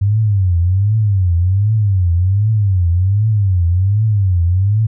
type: tone with vibrato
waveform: sine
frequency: 96.8 Hz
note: G2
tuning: 21 cents flat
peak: -10 dBFS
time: 0.01-4.87 s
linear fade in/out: 10 ms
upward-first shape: triangle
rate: 1.3 Hz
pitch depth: 250 cents each way
effects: none

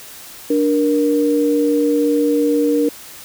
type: tone pair together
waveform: sine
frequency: 293.3 / 471.2 Hz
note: D4 / A#4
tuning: -2 / +19 cents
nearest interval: minor sixth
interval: 821 cents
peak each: -15 / -16 dBFS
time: 0.5-2.89 s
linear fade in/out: 5 ms
effects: white hiss -37 dBFS RMS until 3.24 s

